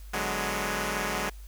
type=chord; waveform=5% pulse; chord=G# half-diminished seventh; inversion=second; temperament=equal; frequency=146.83 / 185 / 207.7 / 246.9 Hz; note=D3 / F#3 / G#3 / B3; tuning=0 / 0 / 0 / 0 cents; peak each=-25 / -22 / -20 / -26 dBFS; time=0.13-1.3 s; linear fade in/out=10 ms; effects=added 50 Hz sine -41 dBFS peak until 1.47 s + white hiss -57 dBFS RMS until 1.47 s